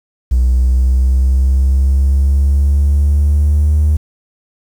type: exponential sweep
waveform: triangle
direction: up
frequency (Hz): 61.74 to 76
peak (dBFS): -5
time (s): 0.31-3.97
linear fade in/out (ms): 10
effects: tanh soft clip ceiling -4 dBFS + 7-bit

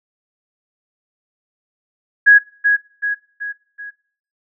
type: tone with echo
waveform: sine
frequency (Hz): 1661.2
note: G#6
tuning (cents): 0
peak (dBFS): -4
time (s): 2.26-2.39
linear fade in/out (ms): 20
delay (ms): 380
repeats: 4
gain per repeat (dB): -6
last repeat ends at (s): 3.91
effects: noise-tail reverb RT60 0.5 s tail -20 dB re dry

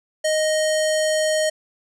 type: tone with low-pass filter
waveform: square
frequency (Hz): 622.3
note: D#5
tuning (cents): 0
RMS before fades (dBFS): -20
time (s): 0.24-1.5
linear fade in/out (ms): 10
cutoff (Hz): 8300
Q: 2.2
effects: none

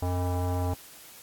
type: tone with low-pass filter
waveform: square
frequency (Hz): 89.7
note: F2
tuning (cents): +47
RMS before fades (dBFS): -28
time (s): 0.02-0.74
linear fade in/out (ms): 5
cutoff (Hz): 830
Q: 2.8
effects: white hiss -49 dBFS RMS until 1.22 s + AAC 64 kbps

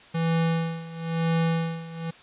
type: tone with tremolo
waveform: square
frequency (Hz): 164.81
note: E3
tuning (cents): 0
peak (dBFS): -21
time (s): 0.14-2.11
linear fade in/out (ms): 10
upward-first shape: sine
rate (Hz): 1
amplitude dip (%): 85
effects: white hiss -50 dBFS RMS until 2.22 s + resampled to 8000 Hz

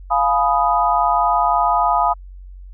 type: chord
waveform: sine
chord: F half-diminished seventh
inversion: none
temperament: equal with one note detuned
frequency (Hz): 698.5 / 844.2 / 987.8 / 1244.5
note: F5 / Ab5 / Cb6 / Eb6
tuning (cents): 0 / +28 / 0 / 0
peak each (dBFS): -19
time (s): 0.1-2.14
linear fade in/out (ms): 20
effects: added 46 Hz sine -34 dBFS peak until 2.73 s

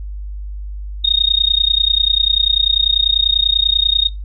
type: tone with amplitude modulation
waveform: sine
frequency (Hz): 3714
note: A#7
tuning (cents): -7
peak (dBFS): -7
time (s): 1.04-4.09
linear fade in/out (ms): 10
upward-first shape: sine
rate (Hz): 30.2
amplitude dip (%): 90
effects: noise-tail reverb RT60 0.2 s tail -21 dB re dry + added 50 Hz sine -24 dBFS peak until 4.24 s

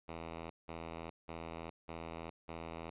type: tone bursts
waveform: 5% pulse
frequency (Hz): 82.5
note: E2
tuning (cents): +2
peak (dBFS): -32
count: 5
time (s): 0.08-2.9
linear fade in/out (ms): 5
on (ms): 420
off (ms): 180
effects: resampled to 8000 Hz

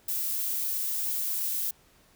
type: noise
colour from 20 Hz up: violet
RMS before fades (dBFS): -30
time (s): 0.08-1.71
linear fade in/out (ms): 5
effects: pink hiss -61 dBFS RMS until 2.15 s

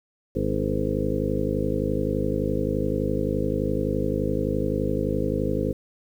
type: harmonic tone with a mistuned harmonic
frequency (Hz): 51.7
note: G#1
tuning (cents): -7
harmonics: 1 / 2 / 3 / 4 / 5 / 6 / 8 / 9 / 10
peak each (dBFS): -31 / -31 / -31 / -31 / -31 / -31 / -31 / -31 / -31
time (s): 0.35-5.73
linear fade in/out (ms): 10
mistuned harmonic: 6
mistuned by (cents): +52
effects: 9-bit

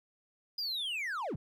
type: linear sweep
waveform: triangle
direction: down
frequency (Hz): 4978 to 82.7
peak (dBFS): -32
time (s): 0.58-1.36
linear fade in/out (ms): 5
effects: none

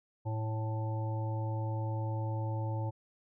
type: harmonic tone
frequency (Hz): 110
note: A2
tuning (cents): 0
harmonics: 1 / 3 / 5 / 7 / 8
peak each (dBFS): -32 / -44 / -44 / -50 / -43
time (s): 0.25-2.91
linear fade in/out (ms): 20
effects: none

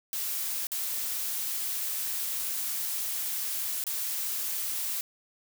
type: noise with dropouts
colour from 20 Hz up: blue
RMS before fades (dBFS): -32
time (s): 0.13-5.01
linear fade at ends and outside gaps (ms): 0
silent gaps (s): 0.669-0.718 / 3.839-3.867
effects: none

